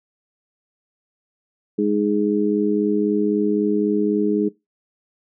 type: harmonic tone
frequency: 103.83 Hz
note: G#2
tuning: in tune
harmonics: 2 / 3 / 4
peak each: -21 / -21 / -21 dBFS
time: 1.78-4.49 s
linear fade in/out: 10 ms
effects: noise-tail reverb RT60 0.2 s tail -21 dB re dry